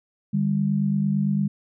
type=tone pair together; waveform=sine; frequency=150.8 / 199.67 Hz; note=D3 / G3; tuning=+46 / +32 cents; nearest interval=perfect fourth; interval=486 cents; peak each=-24 / -21 dBFS; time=0.33-1.48 s; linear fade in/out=10 ms; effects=none